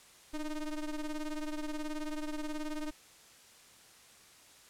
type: ring-modulated tone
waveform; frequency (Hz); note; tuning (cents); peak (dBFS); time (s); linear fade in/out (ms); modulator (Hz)
square; 154.3; D#3; -14; -33; 0.33-2.91; 10; 145
effects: white hiss -58 dBFS RMS until 4.69 s + low-pass 10000 Hz 12 dB/octave